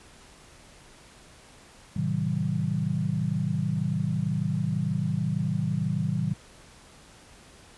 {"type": "chord", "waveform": "sine", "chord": "A diminished seventh", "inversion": "none", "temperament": "just", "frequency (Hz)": [110, 132, 158.4, 190.08], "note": ["A2", "C3", "Eb3", "Gb3"], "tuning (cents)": [0, 16, 31, 47], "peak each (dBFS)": [-32, -31, -28, -30], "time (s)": [1.96, 6.34], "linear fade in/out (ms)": 5, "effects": ["pink hiss -52 dBFS RMS until 7.77 s", "resampled to 24000 Hz"]}